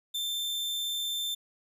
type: tone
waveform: 40% pulse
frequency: 3562 Hz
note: A7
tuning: 21 cents sharp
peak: -29 dBFS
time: 0.14-1.35 s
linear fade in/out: 10 ms
effects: none